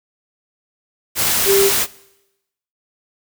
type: tone in noise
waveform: sine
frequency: 394.5 Hz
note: G4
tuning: 11 cents sharp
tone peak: -12 dBFS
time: 1.45-1.71 s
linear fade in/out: 50 ms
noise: white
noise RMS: -17 dBFS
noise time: 1.15-1.87 s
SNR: +2 dB
effects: noise-tail reverb RT60 0.9 s tail -21 dB re dry